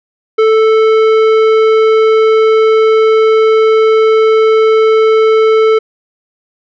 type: tone with tanh clipping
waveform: sine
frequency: 440 Hz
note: A4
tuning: in tune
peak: -7 dBFS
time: 0.38-5.79 s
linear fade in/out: 10 ms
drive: 13 dB
effects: none